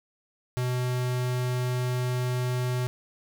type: tone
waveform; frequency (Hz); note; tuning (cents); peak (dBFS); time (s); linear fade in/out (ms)
square; 125.2; B2; +24; -26; 0.57-2.87; 0
effects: none